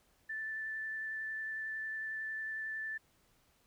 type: tone with vibrato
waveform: sine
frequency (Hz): 1760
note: A6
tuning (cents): 0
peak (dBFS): -37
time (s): 0.29-2.98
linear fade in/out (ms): 10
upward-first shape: triangle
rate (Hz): 11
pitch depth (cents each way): 12
effects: pink hiss -71 dBFS RMS until 3.66 s